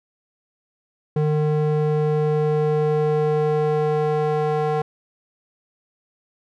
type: tone with band-pass filter sweep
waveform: square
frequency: 151.8 Hz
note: D#3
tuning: 42 cents flat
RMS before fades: -20 dBFS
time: 1.16-4.82 s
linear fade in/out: 5 ms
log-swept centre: 310 to 620 Hz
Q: 1.7
effects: none